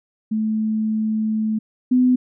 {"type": "tone pair in turn", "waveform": "sine", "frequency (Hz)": [217.6, 251.8], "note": ["A3", "B3"], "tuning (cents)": [-19, 34], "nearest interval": "minor third", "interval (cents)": 253, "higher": "second", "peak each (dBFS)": [-18, -12], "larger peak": "second", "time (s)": [[0.31, 1.59], [1.91, 2.16]], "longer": "first", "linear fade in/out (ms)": 10, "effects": []}